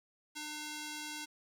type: tone with band-pass filter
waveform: square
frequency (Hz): 301.6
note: D4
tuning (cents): +46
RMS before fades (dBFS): -43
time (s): 0.35-1.26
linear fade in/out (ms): 20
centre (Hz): 5600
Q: 0.59
effects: 10-bit